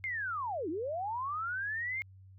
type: linear two-way sweep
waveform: sine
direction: down then up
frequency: 2163 to 293.7 to 2163 Hz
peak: -33 dBFS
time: 0.04-2.02 s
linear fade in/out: 0 ms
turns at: 0.69 s
effects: added 95 Hz sine -52 dBFS peak until 2.38 s